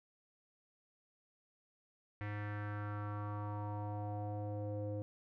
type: tone with low-pass filter sweep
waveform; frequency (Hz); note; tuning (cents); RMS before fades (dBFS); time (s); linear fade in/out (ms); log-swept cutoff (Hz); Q
square; 103.83; G#2; 0; -41; 2.21-5.02; 0; 2000 to 480; 3.7
effects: none